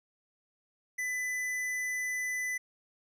triangle tone with tanh clipping, 2000 Hz, B6, 21 cents sharp, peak -33 dBFS, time 0.98-2.58 s, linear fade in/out 10 ms, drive 18 dB, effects none

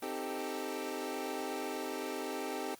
25% pulse chord, A half-diminished seventh, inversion first, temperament equal, 261.6 / 311.1 / 392 / 440 Hz, C4 / Eb4 / G4 / A4, 0 / 0 / 0 / 0 cents, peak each -39 / -39 / -37 / -39 dBFS, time 0.02-2.75 s, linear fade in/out 5 ms, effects white hiss -59 dBFS RMS until 2.79 s + Opus 32 kbps

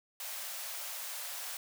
white high-pass noise, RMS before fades -41 dBFS, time 0.2-1.57 s, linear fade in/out 2 ms, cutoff 520 Hz, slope 96 dB/octave, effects none

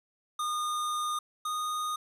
square tone pair in turn, 1221 / 1234.5 Hz, D#6 / D#6, -33 / -14 cents, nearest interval unison, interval 19 cents, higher second, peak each -30 / -31 dBFS, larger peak first, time 0.39-1.19 / 1.45-1.96 s, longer first, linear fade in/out 5 ms, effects resampled to 32000 Hz + 10-bit

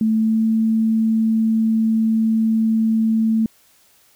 sine tone with pitch glide, 220 to 222.4 Hz, A3 to A3, 0 to +19 cents, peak -14 dBFS, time 0.01-3.46 s, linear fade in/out 2 ms, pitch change +19 cents, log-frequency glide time 0.14-0.45 s, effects white hiss -55 dBFS RMS until 4.15 s

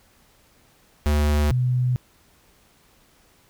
square / sine tone pair in turn, 74.2 / 125.4 Hz, D2 / B2, +18 / +27 cents, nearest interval major sixth, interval 909 cents, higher second, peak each -18 dBFS, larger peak neither, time 1.06-1.51 / 1.51-1.96 s, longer neither, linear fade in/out 0 ms, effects pink hiss -58 dBFS RMS until 3.49 s

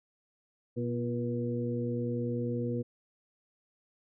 harmonic tone with a mistuned harmonic, 120.5 Hz, B2, 42 cents flat, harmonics 1 / 2 / 3 / 4, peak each -34 / -34 / -39 / -36 dBFS, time 0.76-2.83 s, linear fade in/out 20 ms, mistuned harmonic 3, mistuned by -48 cents, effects none

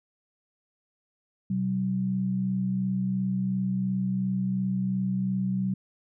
sine tone pair together, 126.56 / 189.4 Hz, B2 / F#3, +43 / +41 cents, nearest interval perfect fifth, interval 698 cents, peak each -32 / -25 dBFS, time 1.5-5.74 s, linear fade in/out 5 ms, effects none

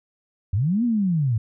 sine linear two-way sweep, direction up then down, 83.7 to 246.9 to 103.7 Hz, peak -18 dBFS, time 0.53-1.38 s, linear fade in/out 5 ms, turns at 0.84 s, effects none

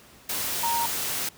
sine tone in noise, 932.3 Hz, A#5, in tune, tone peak -24 dBFS, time 0.63-0.86 s, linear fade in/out 5 ms, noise white, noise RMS -29 dBFS, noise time 0.29-1.29 s, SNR +2 dB, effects pink hiss -52 dBFS RMS until 1.37 s + high-pass 60 Hz 12 dB/octave

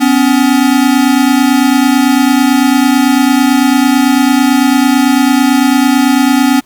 square tone pair together, 251.9 / 280.9 Hz, B3 / C#4, +34 / +23 cents, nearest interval major second, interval 189 cents, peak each -10 dBFS, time 0-6.61 s, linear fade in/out 20 ms, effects pink hiss -48 dBFS RMS until 6.65 s

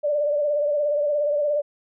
sine tone with vibrato, 587.3 Hz, D5, in tune, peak -19 dBFS, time 0.03-1.62 s, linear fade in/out 20 ms, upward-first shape sine, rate 17 Hz, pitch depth 48 cents each way, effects none

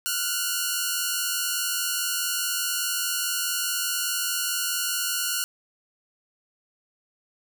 5% pulse tone pair together, 1395.2 / 1480 Hz, F6 / F#6, -2 / 0 cents, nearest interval minor second, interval 102 cents, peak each -16 dBFS, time 0.06-5.44 s, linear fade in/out 0 ms, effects none

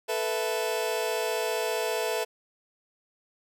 sawtooth chord, A suspended second, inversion none, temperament just, 440 / 495 / 660 Hz, A4 / B4 / E5, 0 / +4 / +2 cents, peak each -26 / -28 / -27 dBFS, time 0.08-2.25 s, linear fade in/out 20 ms, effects none

